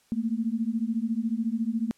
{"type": "beating tone pair", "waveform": "sine", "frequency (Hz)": [220, 234], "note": ["A3", "A#3"], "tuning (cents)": [0, 7], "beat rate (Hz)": 14, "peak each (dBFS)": [-28, -28], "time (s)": [0.12, 1.91], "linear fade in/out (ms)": 0, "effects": ["white hiss -64 dBFS RMS until 1.97 s", "low-pass 10000 Hz 12 dB/octave"]}